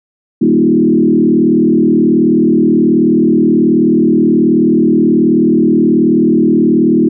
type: tone with frequency modulation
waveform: sine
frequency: 277.2 Hz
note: C#4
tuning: in tune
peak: -6 dBFS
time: 0.41-7.09 s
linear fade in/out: 10 ms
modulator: 38.7 Hz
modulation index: 2.1
effects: none